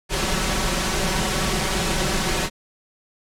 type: noise with comb filter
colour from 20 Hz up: pink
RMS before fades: -22 dBFS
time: 0.09-2.5 s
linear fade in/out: 50 ms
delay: 5.3 ms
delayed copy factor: +0.7
effects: low-pass 9000 Hz 12 dB/octave